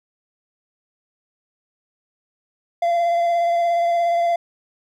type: tone with vibrato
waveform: triangle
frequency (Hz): 686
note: F5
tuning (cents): -31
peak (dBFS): -14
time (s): 2.82-4.36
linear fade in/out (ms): 5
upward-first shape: sine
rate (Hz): 17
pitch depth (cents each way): 17
effects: none